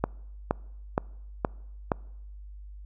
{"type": "click train", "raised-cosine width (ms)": 1, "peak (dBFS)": -9, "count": 5, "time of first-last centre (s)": [0.04, 1.918], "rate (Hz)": 2.13, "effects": ["noise-tail reverb RT60 0.9 s tail -26 dB re dry", "added 50 Hz sine -41 dBFS peak until 2.85 s"]}